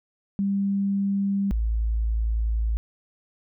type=tone pair in turn; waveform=sine; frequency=198.1 / 55.4 Hz; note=G3 / A1; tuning=+18 / +13 cents; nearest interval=octave + minor seventh; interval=2205 cents; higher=first; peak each=-21 / -21 dBFS; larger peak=neither; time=0.39-1.51 / 1.51-2.77 s; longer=second; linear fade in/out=0 ms; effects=none